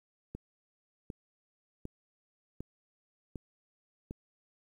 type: click train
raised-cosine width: 3 ms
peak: -27 dBFS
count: 6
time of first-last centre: 0.35-4.109 s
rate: 1.33 Hz
effects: 10-bit